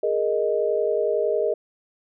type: chord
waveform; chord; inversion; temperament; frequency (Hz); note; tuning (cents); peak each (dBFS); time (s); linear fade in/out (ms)
sine; Ab suspended second; none; equal; 415.3 / 466.2 / 622.3; Ab4 / Bb4 / Eb5; 0 / 0 / 0; -24; 0.03-1.54; 5
effects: none